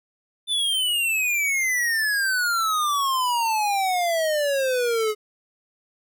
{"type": "exponential sweep", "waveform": "square", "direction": "down", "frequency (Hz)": [3555, 420.1], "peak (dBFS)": -21, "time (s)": [0.47, 5.15], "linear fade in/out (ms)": 50, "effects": []}